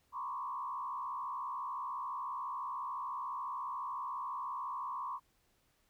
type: tone with frequency modulation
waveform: sine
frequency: 1055 Hz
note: C6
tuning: 14 cents sharp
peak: -37 dBFS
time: 0.12-5.2 s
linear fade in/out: 50 ms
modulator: 65.9 Hz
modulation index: 1.4
effects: pink hiss -74 dBFS RMS until 5.89 s